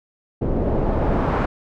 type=noise with low-pass filter sweep; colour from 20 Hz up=pink; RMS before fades=-20 dBFS; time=0.41-1.46 s; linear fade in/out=10 ms; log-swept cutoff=410 to 1200 Hz; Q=1.1; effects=none